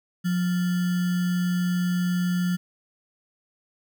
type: tone with sample-and-hold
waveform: sine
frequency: 178.7 Hz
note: F3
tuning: 40 cents sharp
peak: -21 dBFS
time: 0.24-2.57 s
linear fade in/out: 20 ms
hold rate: 1575 Hz
effects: none